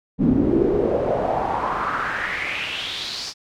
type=noise with band-pass filter sweep; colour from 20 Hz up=brown; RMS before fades=-22 dBFS; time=0.18-3.34 s; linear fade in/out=50 ms; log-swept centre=230 to 5300 Hz; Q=4.3; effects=none